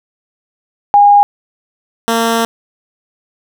sine / 10% pulse tone pair in turn, 816 / 229 Hz, G#5 / A#3, -31 / -31 cents, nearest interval octave + minor seventh, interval 2200 cents, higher first, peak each -3 dBFS, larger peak neither, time 0.94-1.23 / 2.08-2.45 s, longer second, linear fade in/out 0 ms, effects none

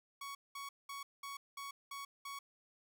sawtooth tone bursts, 1117 Hz, C#6, 13 cents sharp, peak -40 dBFS, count 7, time 0.21-2.39 s, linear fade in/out 5 ms, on 140 ms, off 200 ms, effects none

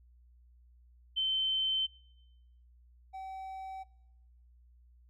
sine / triangle tone pair in turn, 3085 / 765.5 Hz, G7 / G5, -28 / -41 cents, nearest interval 2 octaves, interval 2413 cents, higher first, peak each -28 / -38 dBFS, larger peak first, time 1.16-1.87 / 3.13-3.84 s, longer neither, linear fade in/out 20 ms, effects noise-tail reverb RT60 1.0 s tail -25 dB re dry + added 60 Hz sine -58 dBFS peak until 5.09 s

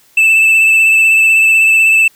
triangle tone with vibrato, 2640 Hz, E7, 2 cents sharp, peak -4 dBFS, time 0.17-2.08 s, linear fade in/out 5 ms, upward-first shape triangle, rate 16 Hz, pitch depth 24 cents each way, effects white hiss -49 dBFS RMS until 2.15 s

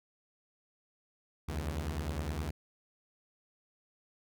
sawtooth beating tone pair, 70.8 / 80.6 Hz, C#2 / E2, +37 / -38 cents, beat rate 9.8 Hz, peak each -33 / -33 dBFS, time 1.48-2.51 s, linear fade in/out 10 ms, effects none

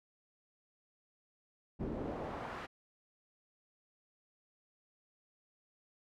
brown noise with band-pass filter sweep, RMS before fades -41 dBFS, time 1.79-2.67 s, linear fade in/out 20 ms, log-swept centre 270 to 1600 Hz, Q 1.1, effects none

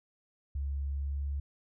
sine tone with pitch glide, 69.7 to 70.47 Hz, C#2 to C#2, +10 to +29 cents, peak -31 dBFS, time 0.55-1.4 s, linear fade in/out 5 ms, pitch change +19 cents, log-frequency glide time 0.85-1.28 s, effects none

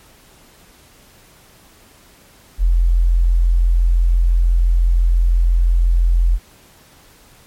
sine tone, 42.94 Hz, F1, 29 cents flat, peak -10 dBFS, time 2.58-6.39 s, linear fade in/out 50 ms, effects pink hiss -48 dBFS RMS until 7.46 s + MP3 64 kbps

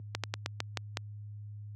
slowing click train, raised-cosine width 0.2 ms, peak -14 dBFS, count 7, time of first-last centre 0.15-0.971 s, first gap 87 ms, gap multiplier 1.18, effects added 104 Hz sine -30 dBFS peak until 1.75 s + high-pass 200 Hz 12 dB/octave

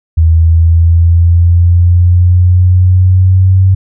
sine linear sweep, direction up, 80.8 to 95 Hz, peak -3 dBFS, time 0.17-3.75 s, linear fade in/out 10 ms, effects none

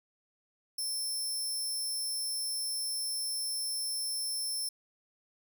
20% pulse tone, 5340 Hz, E8, 22 cents sharp, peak -27 dBFS, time 0.78-4.69 s, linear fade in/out 5 ms, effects none

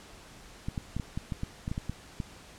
clicks, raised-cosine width 5 ms, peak -20 dBFS, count 12, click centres 0.685 / 0.778 / 0.966 / 0.998 / 1.175 / 1.322 / 1.434 / 1.679 / 1.715 / 1.779 / 1.896 / 2.202 s, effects pink hiss -51 dBFS RMS until 2.58 s + low-pass 9000 Hz 12 dB/octave

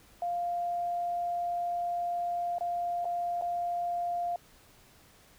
sine tone with dropouts, 698.5 Hz, F5, in tune, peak -29 dBFS, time 0.22-4.36 s, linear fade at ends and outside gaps 2 ms, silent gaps 2.584-2.608 / 3.046-3.053 / 3.413-3.421 s, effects pink hiss -59 dBFS RMS until 5.38 s

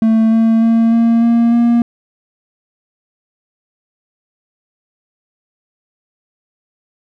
triangle tone with pitch steps, 222.7 / 225.3 / 227.9 / 230.6 / 233.2 / 235.9 Hz, A3 / A3 / A#3 / A#3 / A#3 / A#3, +21 / +41 / -39 / -19 / +1 / +21 cents, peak -6 dBFS, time 0.02-1.82 s, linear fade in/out 2 ms, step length 300 ms, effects none

